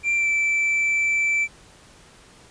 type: tone with pitch glide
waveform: triangle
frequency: 2363 to 2328 Hz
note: D7 to D7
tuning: +10 to -16 cents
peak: -17 dBFS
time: 0.03-1.48 s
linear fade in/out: 50 ms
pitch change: -26 cents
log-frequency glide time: 0.15-0.28 s
effects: pink hiss -50 dBFS RMS until 2.5 s + resampled to 22050 Hz